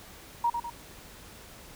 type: tone with echo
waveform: sine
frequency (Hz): 944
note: A#5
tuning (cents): +22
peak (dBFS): -22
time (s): 0.44-0.5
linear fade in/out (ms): 5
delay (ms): 100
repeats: 2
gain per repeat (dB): -6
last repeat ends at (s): 0.7
effects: pink hiss -49 dBFS RMS until 1.75 s